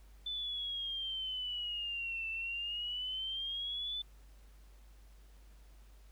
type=exponential two-way sweep; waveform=sine; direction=down then up; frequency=3522 to 2657 to 3522 Hz; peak=-36 dBFS; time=0.26-4.02 s; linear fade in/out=5 ms; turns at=2.29 s; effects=added 50 Hz sine -55 dBFS peak until 6.11 s + pink hiss -68 dBFS RMS until 6.11 s